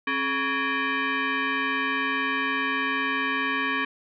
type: tone with frequency modulation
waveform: sine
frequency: 270.2 Hz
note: C#4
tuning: 44 cents flat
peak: -23 dBFS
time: 0.07-3.85 s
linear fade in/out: 5 ms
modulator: 697 Hz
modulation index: 3.4
effects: none